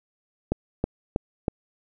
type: click train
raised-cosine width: 2 ms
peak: -9 dBFS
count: 4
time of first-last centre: 0.52-1.482 s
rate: 3.12 Hz
effects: none